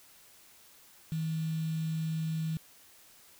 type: tone with quantisation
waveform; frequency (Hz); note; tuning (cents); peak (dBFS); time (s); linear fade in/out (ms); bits
sine; 160; D#3; +49; -30; 1.12-2.57; 0; 8
effects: white hiss -58 dBFS RMS until 3.39 s